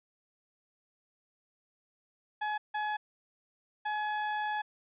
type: tone bursts at uneven times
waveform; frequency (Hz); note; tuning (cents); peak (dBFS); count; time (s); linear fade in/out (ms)
30% pulse; 846; G#5; +32; -28; 3; 2.41-2.58 / 2.74-2.97 / 3.85-4.62; 10
effects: resampled to 8000 Hz